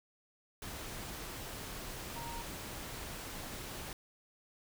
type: tone in noise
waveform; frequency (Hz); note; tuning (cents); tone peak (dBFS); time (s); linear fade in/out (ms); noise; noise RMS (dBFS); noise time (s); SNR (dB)
sine; 932.3; A#5; 0; -44; 2.16-2.42; 2; pink; -44; 0.62-3.93; -3
effects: none